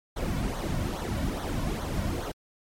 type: noise with flanger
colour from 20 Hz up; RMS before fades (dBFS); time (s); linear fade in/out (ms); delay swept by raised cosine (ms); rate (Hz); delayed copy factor
brown; -30; 0.16-2.32; 10; 0.39 to 2.49; 2.4; -0.7
effects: MP3 64 kbps